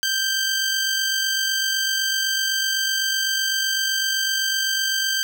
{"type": "tone with amplitude modulation", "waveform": "15% pulse", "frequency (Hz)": 1568, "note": "G6", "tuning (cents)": 0, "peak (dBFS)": -12, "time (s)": [0.03, 5.23], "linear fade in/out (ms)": 0, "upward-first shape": "sine", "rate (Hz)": 47.9, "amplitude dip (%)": 35, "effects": []}